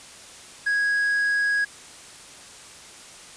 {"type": "tone", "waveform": "triangle", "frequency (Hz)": 1655, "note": "G#6", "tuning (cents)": -6, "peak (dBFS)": -18, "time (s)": [0.66, 1.65], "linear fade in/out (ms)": 10, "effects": ["white hiss -44 dBFS RMS until 3.36 s", "resampled to 22050 Hz"]}